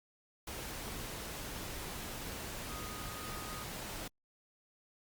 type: tone in noise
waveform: sine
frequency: 1244.5 Hz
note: D#6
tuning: in tune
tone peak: -48 dBFS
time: 2.69-3.64 s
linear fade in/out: 5 ms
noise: pink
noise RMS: -43 dBFS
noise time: 0.47-4.08 s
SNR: -8 dB
effects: Opus 48 kbps